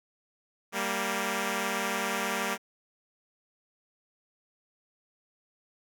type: tone pair together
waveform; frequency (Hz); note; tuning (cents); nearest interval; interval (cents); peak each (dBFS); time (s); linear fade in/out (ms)
5% pulse; 196.01 / 233.1; G3 / A#3; 0 / 0; minor third; 300; -20; 0.72-2.58; 50
effects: none